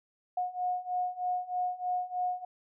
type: beating tone pair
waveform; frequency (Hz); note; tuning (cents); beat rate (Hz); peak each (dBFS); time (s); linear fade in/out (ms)
sine; 723 / 726.2; F#5 / F#5; -40 / -33; 3.2; -34 / -32; 0.37-2.45; 5
effects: none